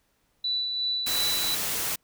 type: tone with tremolo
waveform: sine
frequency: 3965 Hz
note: B7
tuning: 6 cents sharp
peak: -24 dBFS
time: 0.44-1.55 s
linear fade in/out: 5 ms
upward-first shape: sine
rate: 2.8 Hz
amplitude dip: 35%
type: noise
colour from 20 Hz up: white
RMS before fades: -29 dBFS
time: 1.06-1.96 s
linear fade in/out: 10 ms
effects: pink hiss -70 dBFS RMS until 2.03 s